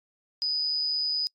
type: tone with amplitude modulation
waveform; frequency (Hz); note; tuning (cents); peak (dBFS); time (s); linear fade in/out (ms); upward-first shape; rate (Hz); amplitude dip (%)
sine; 4978; D#8; 0; -23; 0.42-1.27; 0; sine; 150; 35
effects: noise-tail reverb RT60 0.1 s tail -26 dB re dry + AAC 64 kbps